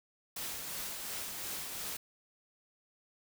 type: noise with tremolo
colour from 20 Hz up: white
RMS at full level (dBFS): -39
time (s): 0.36-1.97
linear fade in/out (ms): 5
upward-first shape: triangle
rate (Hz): 2.8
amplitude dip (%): 35
effects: none